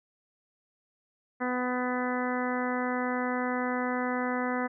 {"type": "harmonic tone", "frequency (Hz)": 249.9, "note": "B3", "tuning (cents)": 21, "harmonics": [1, 2, 3, 4, 5, 6, 7, 8], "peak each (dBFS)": [-31, -34, -36, -37, -38, -39, -39, -40], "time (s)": [1.4, 4.68], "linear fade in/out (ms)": 20, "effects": []}